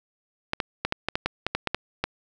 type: clicks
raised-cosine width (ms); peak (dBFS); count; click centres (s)
0.3; -8; 12; 0.534 / 0.602 / 0.85 / 0.924 / 1.086 / 1.155 / 1.26 / 1.466 / 1.55 / 1.673 / 1.746 / 2.04
effects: none